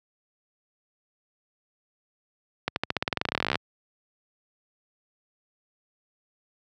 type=accelerating click train; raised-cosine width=0.3 ms; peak=-8 dBFS; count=25; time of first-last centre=2.68-3.556 s; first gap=81 ms; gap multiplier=0.92; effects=high-pass 80 Hz 12 dB/octave